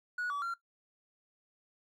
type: tone with pitch steps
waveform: triangle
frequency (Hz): 1461 / 1145 / 1376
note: F#6 / D6 / F6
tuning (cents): -22 / -44 / -26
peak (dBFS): -30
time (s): 0.18-0.54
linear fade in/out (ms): 5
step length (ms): 120
effects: noise-tail reverb RT60 0.1 s tail -17 dB re dry + tanh soft clip ceiling -28 dBFS